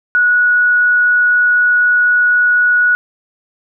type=tone; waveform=sine; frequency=1463 Hz; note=F#6; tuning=20 cents flat; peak=-8 dBFS; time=0.15-2.95 s; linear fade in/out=0 ms; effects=none